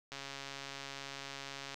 click train, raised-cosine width 0.2 ms, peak -26 dBFS, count 225, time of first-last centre 0.12-1.743 s, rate 138 Hz, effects none

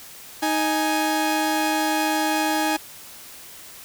sawtooth tone pair together, 311.8 / 832.4 Hz, D#4 / G#5, +4 / +4 cents, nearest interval octave + perfect fourth, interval 1700 cents, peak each -19 dBFS, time 0.42-2.77 s, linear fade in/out 10 ms, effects white hiss -42 dBFS RMS until 3.84 s

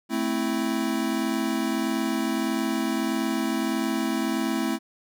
square chord, A minor, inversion none, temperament equal, 220 / 261.6 / 329.6 Hz, A3 / C4 / E4, 0 / 0 / 0 cents, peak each -29 dBFS, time 0.09-4.79 s, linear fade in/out 50 ms, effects none

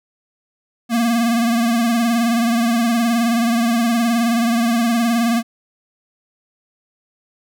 square tone with vibrato, 233.1 Hz, A#3, in tune, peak -15 dBFS, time 0.89-5.43 s, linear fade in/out 50 ms, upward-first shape triangle, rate 19 Hz, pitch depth 68 cents each way, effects none

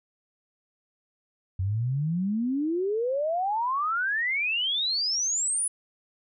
sine exponential sweep, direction up, 90.2 to 10120 Hz, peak -24 dBFS, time 1.59-5.68 s, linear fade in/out 5 ms, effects none

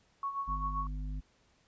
sine tone with tremolo, 1108.7 Hz, C#6, in tune, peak -31 dBFS, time 0.23-0.87 s, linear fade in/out 2 ms, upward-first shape sine, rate 7.6 Hz, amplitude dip 65%
harmonic tone, 50.3 Hz, G1, 45 cents sharp, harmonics 1 / 3 / 5, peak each -35 / -45 / -49 dBFS, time 0.47-1.21 s, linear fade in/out 20 ms
effects pink hiss -69 dBFS RMS until 1.67 s + resampled to 16000 Hz

